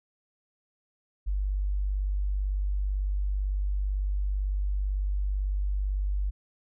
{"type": "tone", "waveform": "sine", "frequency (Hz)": 48.98, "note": "G1", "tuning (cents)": -1, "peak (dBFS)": -25, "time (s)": [1.26, 6.31], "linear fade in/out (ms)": 20, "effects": []}